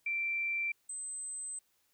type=tone pair in turn; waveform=sine; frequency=2349 / 8180 Hz; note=D7 / C9; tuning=0 / -40 cents; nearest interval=octave + minor seventh; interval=2160 cents; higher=second; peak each=-31 / -38 dBFS; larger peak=first; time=0.06-0.72 / 0.89-1.59 s; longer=second; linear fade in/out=5 ms; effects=white hiss -74 dBFS RMS until 1.93 s